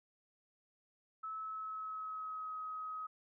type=tone with pitch glide; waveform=sine; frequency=1300 to 1266.6 Hz; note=E6 to D#6; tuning=-24 to +30 cents; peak=-40 dBFS; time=1.23-3.07 s; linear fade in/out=10 ms; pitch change=-46 cents; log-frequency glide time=1.37-2.56 s; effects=none

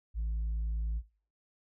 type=tone; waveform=sine; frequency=55 Hz; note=A1; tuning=in tune; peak=-28 dBFS; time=0.14-1.02 s; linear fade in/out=50 ms; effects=noise-tail reverb RT60 0.4 s tail -20 dB re dry + tanh soft clip ceiling -29 dBFS

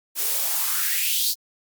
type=noise with high-pass filter sweep; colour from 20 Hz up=blue; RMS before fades=-23 dBFS; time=0.15-1.35 s; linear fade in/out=50 ms; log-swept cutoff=330 to 4800 Hz; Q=3.8; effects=Opus 48 kbps

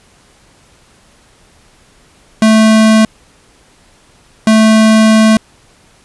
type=tone bursts at uneven times; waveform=square; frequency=219.2 Hz; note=A3; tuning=6 cents flat; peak=-5 dBFS; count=2; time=2.42-3.05 / 4.47-5.37 s; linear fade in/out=2 ms; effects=pink hiss -47 dBFS RMS until 6.04 s + resampled to 24000 Hz

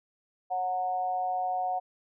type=tone with amplitude modulation; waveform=sine; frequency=734 Hz; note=F#5; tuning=14 cents flat; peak=-24 dBFS; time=0.5-1.8 s; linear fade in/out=20 ms; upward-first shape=sine; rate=186 Hz; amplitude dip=65%; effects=none

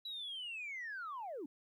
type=linear sweep; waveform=sine; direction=down; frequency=3951 to 257 Hz; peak=-40 dBFS; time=0.05-1.46 s; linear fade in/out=5 ms; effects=tanh soft clip ceiling -38 dBFS + 13-bit

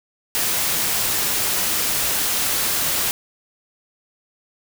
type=noise; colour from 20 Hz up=white; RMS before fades=-21 dBFS; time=0.35-3.11 s; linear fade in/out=0 ms; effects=none

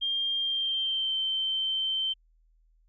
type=tone with pitch glide; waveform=sine; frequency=3200 to 3107 Hz; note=G7 to G7; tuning=+35 to -16 cents; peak=-26 dBFS; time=0.01-2.14 s; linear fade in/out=20 ms; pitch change=-51 cents; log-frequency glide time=0.39-1.16 s; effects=added 40 Hz sine -61 dBFS peak until 2.88 s

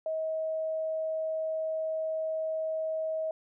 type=tone; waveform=sine; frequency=636 Hz; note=D#5; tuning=38 cents sharp; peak=-29 dBFS; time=0.06-3.31 s; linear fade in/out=2 ms; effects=none

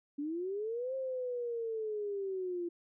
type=linear two-way sweep; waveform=sine; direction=up then down; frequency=280 to 533 to 341 Hz; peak=-34 dBFS; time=0.18-2.69 s; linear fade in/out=10 ms; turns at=0.95 s; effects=none

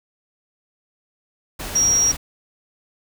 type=tone in noise; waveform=sine; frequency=5670 Hz; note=F8; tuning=25 cents sharp; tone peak=-14 dBFS; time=1.75-2.12 s; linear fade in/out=10 ms; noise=pink; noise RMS=-30 dBFS; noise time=1.59-2.17 s; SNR=+13 dB; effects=none

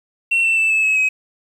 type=tone with pitch steps; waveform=sine; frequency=2716 / 2680 / 2645 / 2610 / 2575 / 2541 Hz; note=F7 / E7 / E7 / E7 / E7 / D#7; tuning=-49 / +28 / +5 / -18 / -41 / +36 cents; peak=-11 dBFS; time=0.31-1.09 s; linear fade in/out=10 ms; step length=130 ms; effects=tanh soft clip ceiling -12 dBFS + 8-bit

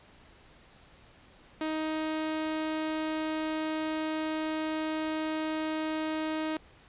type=tone; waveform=sawtooth; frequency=313.2 Hz; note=D#4; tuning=11 cents sharp; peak=-26 dBFS; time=1.61-6.57 s; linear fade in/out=2 ms; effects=pink hiss -57 dBFS RMS until 6.88 s + resampled to 8000 Hz

